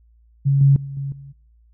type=tone with level steps; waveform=sine; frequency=138.59 Hz; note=C#3; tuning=in tune; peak=-13 / -9 / -28 / -23 / -36 dBFS; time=0.45-1.33 s; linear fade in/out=20 ms; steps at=0.61 / 0.76 / 0.97 / 1.12 s; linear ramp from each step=2 ms; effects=noise-tail reverb RT60 0.6 s tail -25 dB re dry + added 57 Hz sine -51 dBFS peak until 1.73 s